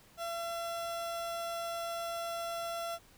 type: tone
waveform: 30% pulse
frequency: 677 Hz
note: E5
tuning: 46 cents sharp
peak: -33 dBFS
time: 0.17-2.99 s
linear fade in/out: 50 ms
effects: pink hiss -61 dBFS RMS until 3.17 s

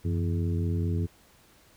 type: harmonic tone with a mistuned harmonic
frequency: 84.6 Hz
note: E2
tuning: 45 cents sharp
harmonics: 1 / 2 / 3 / 4 / 5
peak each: -26 / -32 / -36 / -38 / -40 dBFS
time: 0.04-1.07 s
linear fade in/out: 20 ms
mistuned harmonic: 1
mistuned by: +150 cents
effects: pink hiss -59 dBFS RMS until 1.76 s

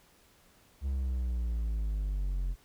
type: exponential sweep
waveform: triangle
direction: down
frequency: 69.3 to 43.65 Hz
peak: -27 dBFS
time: 0.81-2.56 s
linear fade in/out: 50 ms
effects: pink hiss -63 dBFS RMS until 2.64 s

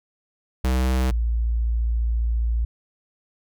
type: tone pair in turn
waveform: square / sine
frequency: 64.1 / 57.34 Hz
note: C2 / A#1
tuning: -35 / -28 cents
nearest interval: major second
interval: 193 cents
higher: first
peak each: -19 dBFS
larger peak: neither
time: 0.64-1.11 / 1.11-2.65 s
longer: second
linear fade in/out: 5 ms
effects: none

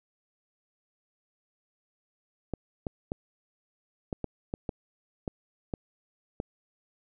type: clicks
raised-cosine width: 2 ms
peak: -18 dBFS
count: 10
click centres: 2.537 / 2.868 / 3.119 / 4.128 / 4.243 / 4.539 / 4.692 / 5.278 / 5.738 / 6.401 s
effects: none

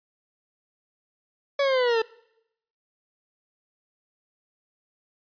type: linear sweep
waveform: 40% pulse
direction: down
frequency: 568 to 440 Hz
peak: -19 dBFS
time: 1.59-2.02 s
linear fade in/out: 5 ms
effects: noise-tail reverb RT60 0.8 s tail -23 dB re dry + resampled to 11025 Hz

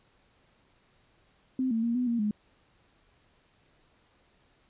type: tone with pitch steps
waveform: sine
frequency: 259.1 / 225.4 / 233.8 / 249.1 / 234.5 / 209.9 Hz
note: C4 / A3 / A#3 / B3 / A#3 / G#3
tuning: -17 / +42 / +5 / +15 / +11 / +19 cents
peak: -25 dBFS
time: 1.59-2.31 s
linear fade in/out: 2 ms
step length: 120 ms
effects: pink hiss -66 dBFS RMS until 4.69 s + resampled to 8000 Hz

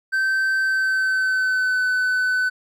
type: tone with pitch glide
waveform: triangle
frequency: 1550 to 1506.7 Hz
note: G6 to F#6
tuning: -20 to +31 cents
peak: -16 dBFS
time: 0.12-2.5 s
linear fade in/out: 20 ms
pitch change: -49 cents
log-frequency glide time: 0.6-1.83 s
effects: none

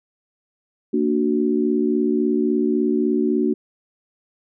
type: chord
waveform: sine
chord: Bb augmented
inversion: none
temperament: equal with one note detuned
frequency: 230.1 / 293.7 / 370 Hz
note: Bb3 / D4 / F#4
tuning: -22 / 0 / 0 cents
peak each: -21 dBFS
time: 0.93-3.54 s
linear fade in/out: 10 ms
effects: none

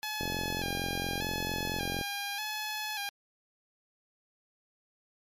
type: tone with vibrato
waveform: 10% pulse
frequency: 830 Hz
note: G#5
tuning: 1 cent flat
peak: -25 dBFS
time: 0.03-3.09 s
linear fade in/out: 0 ms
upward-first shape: square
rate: 0.85 Hz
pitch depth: 50 cents each way
type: click train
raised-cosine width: 2 ms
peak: -22 dBFS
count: 81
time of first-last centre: 0.21-2.012 s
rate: 44.4 Hz
effects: MP3 64 kbps

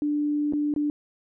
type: tone with dropouts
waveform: sine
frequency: 295 Hz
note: D4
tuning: 8 cents sharp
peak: -22 dBFS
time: 0.02-0.9 s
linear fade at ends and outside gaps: 1 ms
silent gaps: 0.525-0.535 / 0.739-0.762 s
effects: none

